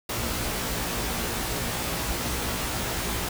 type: noise with comb filter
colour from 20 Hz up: pink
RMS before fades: -29 dBFS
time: 0.09-3.29 s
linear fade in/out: 5 ms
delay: 17 ms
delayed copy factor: +0.9
effects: none